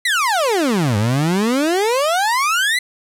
30% pulse exponential two-way sweep, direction down then up, 2058 to 99.8 to 2058 Hz, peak -12 dBFS, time 0.05-2.79 s, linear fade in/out 5 ms, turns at 0.97 s, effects low-pass 12000 Hz 12 dB/octave + 9-bit

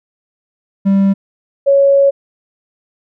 triangle / sine tone pair in turn, 196 / 555.5 Hz, G3 / C#5, 0 / +4 cents, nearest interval octave + tritone, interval 1804 cents, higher second, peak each -6 dBFS, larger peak neither, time 0.85-1.14 / 1.66-2.11 s, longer second, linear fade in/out 20 ms, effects none

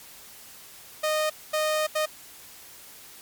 sawtooth tone bursts at uneven times, 617 Hz, D#5, 15 cents flat, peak -19 dBFS, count 3, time 1.03-1.3 / 1.53-1.87 / 1.95-2.06 s, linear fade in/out 10 ms, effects white hiss -47 dBFS RMS until 3.21 s + MP3 96 kbps

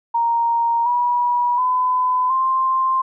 sine tone with pitch steps, 932.3 / 969.6 / 1008.5 / 1048.9 Hz, A#5 / B5 / B5 / C6, 0 / -32 / +36 / +4 cents, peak -15 dBFS, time 0.14-3.02 s, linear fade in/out 10 ms, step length 720 ms, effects none

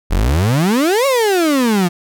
35% pulse exponential two-way sweep, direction up then down, 39.13 to 566 to 169.3 Hz, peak -10 dBFS, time 0.1-1.89 s, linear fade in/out 20 ms, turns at 1.06 s, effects none

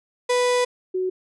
35% pulse / sine tone pair in turn, 493.9 / 370.9 Hz, B4 / F#4, 0 / +4 cents, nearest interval perfect fourth, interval 496 cents, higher first, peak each -16 / -21 dBFS, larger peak first, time 0.29-0.65 / 0.94-1.1 s, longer first, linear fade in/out 10 ms, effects resampled to 24000 Hz

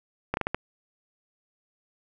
slowing click train, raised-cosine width 0.5 ms, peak -11 dBFS, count 5, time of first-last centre 0.34-0.546 s, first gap 31 ms, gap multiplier 1.35, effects none

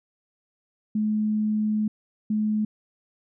sine tone bursts at uneven times, 213.7 Hz, G#3, 50 cents sharp, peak -21 dBFS, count 2, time 0.95-1.88 / 2.3-2.65 s, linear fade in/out 5 ms, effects none

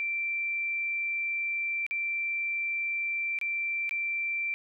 sine tone with dropouts, 2349 Hz, D7, in tune, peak -28 dBFS, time 0-4.54 s, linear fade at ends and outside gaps 0 ms, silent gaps 1.865-1.91 / 3.388-3.413 / 3.893-3.91 s, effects none

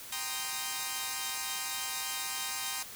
5% pulse chord, C minor seventh, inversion second, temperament equal, 784 / 932.3 / 1046.5 / 1244.5 Hz, G5 / Bb5 / C6 / Eb6, 0 / 0 / 0 / 0 cents, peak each -28 dBFS, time 0.12-2.83 s, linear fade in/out 5 ms, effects white hiss -46 dBFS RMS until 2.95 s

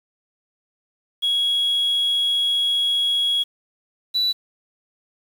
sine tone pair in turn, 3325 / 3954 Hz, G#7 / B7, +1 / +1 cents, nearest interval minor third, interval 300 cents, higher second, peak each -16 / -16 dBFS, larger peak neither, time 1.22-3.44 / 4.14-4.33 s, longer first, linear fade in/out 20 ms, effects tanh soft clip ceiling -14 dBFS + 7-bit

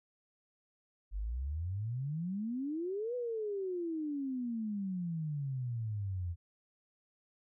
sine exponential two-way sweep, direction up then down, 46.25 to 500 to 83.5 Hz, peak -34 dBFS, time 1.11-6.36 s, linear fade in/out 50 ms, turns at 3.15 s, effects none

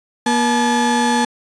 35% pulse tone pair together, 239.2 / 861 Hz, A#3 / A5, +45 / -38 cents, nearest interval octave + minor seventh, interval 2217 cents, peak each -15 dBFS, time 0.26-1.25 s, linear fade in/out 5 ms, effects resampled to 22050 Hz

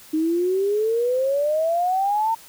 sine exponential sweep, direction up, 307.8 to 917 Hz, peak -18 dBFS, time 0.13-2.35 s, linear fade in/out 10 ms, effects white hiss -46 dBFS RMS until 2.48 s

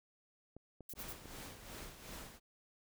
clicks, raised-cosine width 2 ms, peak -38 dBFS, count 5, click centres 0.566 / 0.807 / 0.937 / 1.257 / 1.386 s
violet noise bursts, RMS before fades -47 dBFS, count 3, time 0.89-1.128 s, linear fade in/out 5 ms, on 46 ms, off 50 ms
pink noise with tremolo, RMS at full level -48 dBFS, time 0.95-2.4 s, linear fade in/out 50 ms, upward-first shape sine, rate 2.7 Hz, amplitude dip 60%
effects none

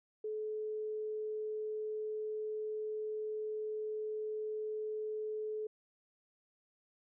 sine tone, 429.9 Hz, A4, 40 cents flat, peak -36 dBFS, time 0.24-5.67 s, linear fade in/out 5 ms, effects none

